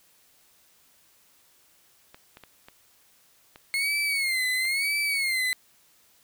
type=clicks; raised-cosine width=0.3 ms; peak=-29 dBFS; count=6; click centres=2.145 / 2.371 / 2.437 / 2.685 / 3.559 / 4.652 s
type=tone with vibrato; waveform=35% pulse; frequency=2160 Hz; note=C#7; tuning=45 cents flat; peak=-22 dBFS; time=3.74-5.53 s; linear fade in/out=0 ms; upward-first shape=sine; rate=1 Hz; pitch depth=120 cents each way
effects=white hiss -61 dBFS RMS until 6.23 s